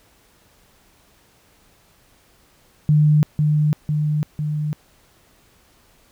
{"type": "tone with echo", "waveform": "sine", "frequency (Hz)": 150.8, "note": "D3", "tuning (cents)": 46, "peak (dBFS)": -11, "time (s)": [2.89, 3.23], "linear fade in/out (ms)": 0, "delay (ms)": 500, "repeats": 3, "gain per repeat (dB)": -3, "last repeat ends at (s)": 4.73, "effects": ["pink hiss -56 dBFS RMS until 6.11 s"]}